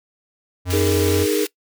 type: tone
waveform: square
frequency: 90.3 Hz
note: F#2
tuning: 42 cents flat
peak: -21 dBFS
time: 0.65-1.27 s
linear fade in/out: 50 ms
type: high-pass noise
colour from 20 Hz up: pink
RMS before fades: -28 dBFS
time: 0.7-1.47 s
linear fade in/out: 5 ms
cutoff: 2100 Hz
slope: 12 dB/octave
type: chord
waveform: sine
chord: D# suspended fourth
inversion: none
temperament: just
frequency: 311.1 / 414.8 / 466.7 Hz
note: D#4 / G#4 / A#4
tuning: 0 / -2 / +2 cents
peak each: -22 / -20 / -22 dBFS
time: 0.72-1.46 s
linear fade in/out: 20 ms
effects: noise-tail reverb RT60 0.1 s tail -20 dB re dry